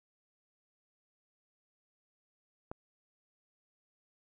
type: click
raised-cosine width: 1 ms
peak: -26 dBFS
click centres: 2.715 s
effects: none